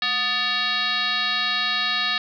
sine tone with frequency modulation, 2779 Hz, F7, 9 cents flat, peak -20 dBFS, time 0.02-2.18 s, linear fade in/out 2 ms, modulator 514 Hz, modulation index 3.2, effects none

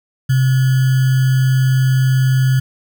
sine tone with sample-and-hold, 130.81 Hz, C3, in tune, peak -10 dBFS, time 0.29-2.6 s, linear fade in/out 10 ms, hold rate 1575 Hz, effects none

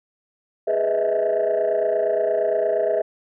sine chord, E major seventh, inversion first, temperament equal with one note detuned, 415.3 / 493.9 / 622.3 / 650.9 Hz, G#4 / B4 / D#5 / E5, 0 / 0 / 0 / -22 cents, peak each -23 / -24 / -24 / -20 dBFS, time 0.67-3.02 s, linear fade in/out 10 ms, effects tanh soft clip ceiling -13 dBFS

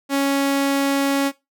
sawtooth tone, 277.2 Hz, C#4, in tune, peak -13 dBFS, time 0.09-1.32 s, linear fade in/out 50 ms, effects noise-tail reverb RT60 0.2 s tail -17 dB re dry

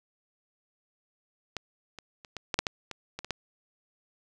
clicks, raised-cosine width 0.2 ms, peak -16 / -25 / -29 / -20 / -11 / -6 / -11 / -20 / -19 / -22 / -13 dBFS, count 11, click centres 1.567 / 1.987 / 2.248 / 2.367 / 2.542 / 2.59 / 2.668 / 2.913 / 3.19 / 3.246 / 3.307 s, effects none

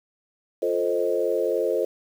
sine chord, F dominant seventh, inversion none, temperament equal, 349.2 / 440 / 523.3 / 622.3 Hz, F4 / A4 / C5 / Eb5, 0 / 0 / 0 / 0 cents, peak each -28 / -25 / -25 / -29 dBFS, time 0.62-1.85 s, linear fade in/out 5 ms, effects 8-bit

